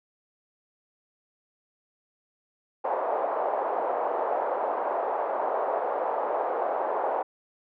white band-pass noise, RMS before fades -28 dBFS, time 2.84-7.23 s, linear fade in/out 10 ms, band 490 to 860 Hz, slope 24 dB/octave, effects none

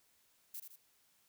violet noise with echo, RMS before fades -45 dBFS, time 0.54-0.6 s, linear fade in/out 5 ms, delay 80 ms, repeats 2, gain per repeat -6 dB, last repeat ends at 0.76 s, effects white hiss -72 dBFS RMS until 1.28 s

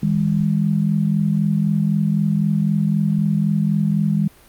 sine tone pair together, 158.5 / 202.4 Hz, D#3 / G#3, +32 / -44 cents, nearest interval major third, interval 424 cents, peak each -18 dBFS, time 0.03-4.28 s, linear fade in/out 2 ms, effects pink hiss -49 dBFS RMS until 4.48 s + Opus 48 kbps

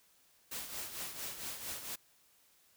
white noise with tremolo, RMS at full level -40 dBFS, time 0.51-1.96 s, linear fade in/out 10 ms, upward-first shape triangle, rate 4.4 Hz, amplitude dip 65%, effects white hiss -68 dBFS RMS until 2.76 s

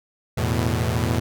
sawtooth chord, E suspended fourth, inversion none, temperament equal with one note detuned, 82.98 / 110 / 123.47 Hz, E2 / A2 / B2, +12 / 0 / 0 cents, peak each -21 / -20 / -21 dBFS, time 0.37-1.2 s, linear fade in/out 10 ms, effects none

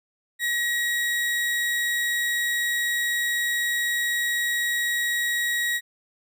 35% pulse tone, 1904 Hz, A#6, 36 cents sharp, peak -21 dBFS, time 0.39-5.81 s, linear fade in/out 50 ms, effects none

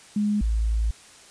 sine tone pair in turn, 208.2 / 55.25 Hz, G#3 / A1, +5 / +8 cents, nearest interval octave + major seventh, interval 2297 cents, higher first, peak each -20 dBFS, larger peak neither, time 0.16-0.41 / 0.41-0.91 s, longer second, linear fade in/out 5 ms, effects white hiss -49 dBFS RMS until 1.3 s + resampled to 22050 Hz

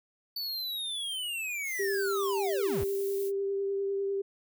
square linear sweep, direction down, 4540 to 50.5 Hz, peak -33 dBFS, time 0.36-2.84 s, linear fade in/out 5 ms
violet noise, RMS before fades -43 dBFS, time 1.63-3.32 s, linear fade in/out 50 ms
sine tone with vibrato, 395 Hz, G4, 13 cents sharp, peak -28 dBFS, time 1.79-4.22 s, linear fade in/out 10 ms, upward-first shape triangle, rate 10 Hz, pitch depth 16 cents each way
effects none

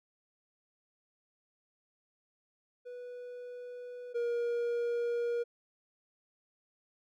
triangle tone pair in turn, 491.5 / 474.5 Hz, B4 / A#4, -8 / +31 cents, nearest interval minor second, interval 61 cents, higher first, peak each -40 / -28 dBFS, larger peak second, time 2.85-4.14 / 4.14-5.44 s, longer second, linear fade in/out 20 ms, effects none

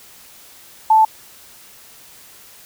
sine tone, 877 Hz, A5, 6 cents flat, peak -8 dBFS, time 0.9-1.05 s, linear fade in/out 5 ms, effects white hiss -44 dBFS RMS until 2.65 s

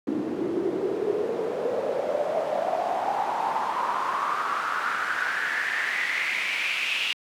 pink noise with band-pass filter sweep, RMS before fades -27 dBFS, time 0.07-7.13 s, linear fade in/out 2 ms, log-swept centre 300 to 2800 Hz, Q 6, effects high-pass 150 Hz 12 dB/octave

